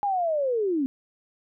sine linear sweep, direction down, 830.6 to 254.8 Hz, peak -22 dBFS, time 0.03-0.86 s, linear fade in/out 0 ms, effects none

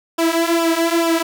sawtooth tone with flanger, 333 Hz, E4, 18 cents sharp, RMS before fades -17 dBFS, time 0.18-1.23 s, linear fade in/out 10 ms, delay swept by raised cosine 0.47 to 3.87 ms, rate 2.3 Hz, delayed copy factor -0.8, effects none

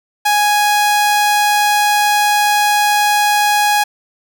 sawtooth tone, 830.6 Hz, G#5, in tune, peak -7 dBFS, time 0.25-3.84 s, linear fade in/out 10 ms, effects none

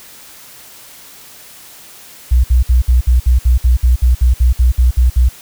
sine tone bursts, 61.74 Hz, B1, in tune, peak -6 dBFS, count 16, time 2.31-5.29 s, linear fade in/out 10 ms, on 130 ms, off 60 ms, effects white hiss -38 dBFS RMS until 5.41 s

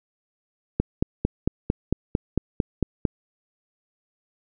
click train, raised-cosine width 3 ms, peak -7 dBFS, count 11, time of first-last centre 0.8-3.052 s, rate 4.44 Hz, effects none

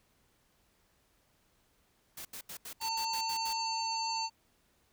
white noise bursts, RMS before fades -44 dBFS, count 9, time 2.17-3.531 s, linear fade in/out 5 ms, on 81 ms, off 79 ms
harmonic tone, 901 Hz, A5, 41 cents sharp, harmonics 1 / 3 / 5 / 7 / 8, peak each -34 / -44 / -36 / -46 / -48 dBFS, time 2.8-4.3 s, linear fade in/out 50 ms
effects pink hiss -71 dBFS RMS until 4.92 s

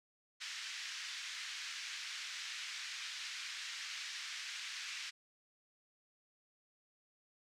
pink band-pass noise, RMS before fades -45 dBFS, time 0.4-5.11 s, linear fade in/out 20 ms, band 1700 to 6300 Hz, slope 24 dB/octave, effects none

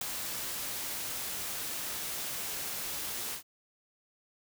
white noise with ADSR envelope, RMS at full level -30 dBFS, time 0.01-3.43 s, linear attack 5 ms, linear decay 4 ms, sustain -7 dB, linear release 100 ms, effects none

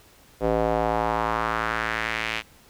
square tone with band-pass filter sweep, 55.7 Hz, A1, 22 cents sharp, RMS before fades -25 dBFS, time 0.4-2.43 s, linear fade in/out 50 ms, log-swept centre 510 to 2600 Hz, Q 2.1, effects pink hiss -54 dBFS RMS until 2.69 s

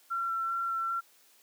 sine tone with vibrato, 1356 Hz, E6, 49 cents sharp, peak -29 dBFS, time 0.1-1.01 s, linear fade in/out 20 ms, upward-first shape square, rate 2.5 Hz, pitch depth 10 cents each way, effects white hiss -62 dBFS RMS until 1.42 s + high-pass 300 Hz 12 dB/octave

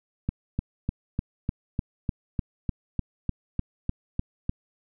click train, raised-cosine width 5 ms, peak -13 dBFS, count 15, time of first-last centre 0.29-4.494 s, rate 3.33 Hz, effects none

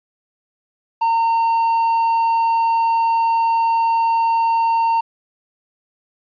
triangle tone, 915 Hz, A#5, 32 cents flat, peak -12 dBFS, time 1.01-5.01 s, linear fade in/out 10 ms, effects resampled to 11025 Hz + 9-bit

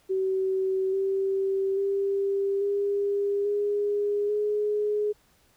sine tone with pitch steps, 380.4 / 387.7 / 395.2 / 402.8 / 410.5 / 418.4 Hz, F#4 / G4 / G4 / G4 / G#4 / G#4, +48 / -19 / +14 / +47 / -20 / +13 cents, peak -23 dBFS, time 0.09-5.13 s, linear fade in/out 20 ms, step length 840 ms, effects pink hiss -63 dBFS RMS until 5.56 s

